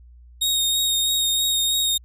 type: tone with vibrato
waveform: sawtooth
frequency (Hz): 3729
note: A#7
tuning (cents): 0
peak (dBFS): -16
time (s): 0.41-1.98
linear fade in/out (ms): 10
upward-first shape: sine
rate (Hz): 3.1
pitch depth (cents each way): 17
effects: added 60 Hz sine -44 dBFS peak until 2.04 s